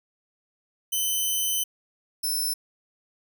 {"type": "tone pair in turn", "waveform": "5% pulse", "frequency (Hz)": [3040, 5313], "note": ["F#7", "E8"], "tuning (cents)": [46, 13], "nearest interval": "minor seventh", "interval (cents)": 967, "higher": "second", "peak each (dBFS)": [-15, -19], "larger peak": "first", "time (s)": [[0.92, 1.64], [2.23, 2.54]], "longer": "first", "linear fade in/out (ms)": 10, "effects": []}